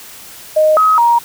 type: tone with pitch steps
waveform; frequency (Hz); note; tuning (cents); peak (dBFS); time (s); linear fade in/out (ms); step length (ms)
sine; 620 / 1270 / 942; D#5 / D#6 / A#5; -6 / +35 / +18; -7; 0.56-1.19; 10; 210
effects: white hiss -35 dBFS RMS until 1.24 s